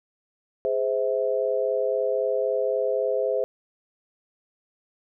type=chord; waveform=sine; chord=Ab augmented; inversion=none; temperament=just; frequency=415.3 / 519.1 / 648.9 Hz; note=Ab4 / C5 / E5; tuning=0 / -14 / -27 cents; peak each=-27 / -24 / -28 dBFS; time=0.65-3.44 s; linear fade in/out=0 ms; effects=none